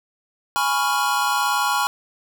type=chord; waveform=square; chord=C# dominant seventh; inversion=second; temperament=equal; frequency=830.6 / 987.8 / 1108.7 / 1396.9 Hz; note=G#5 / B5 / C#6 / E#6; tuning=0 / 0 / 0 / 0 cents; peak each=-25 dBFS; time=0.56-1.87 s; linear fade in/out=0 ms; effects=none